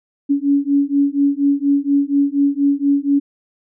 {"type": "beating tone pair", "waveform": "sine", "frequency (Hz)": [280, 284.2], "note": ["C#4", "C#4"], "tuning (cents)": [18, 43], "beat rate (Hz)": 4.2, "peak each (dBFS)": -16, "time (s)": [0.29, 3.2], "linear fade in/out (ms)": 20, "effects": []}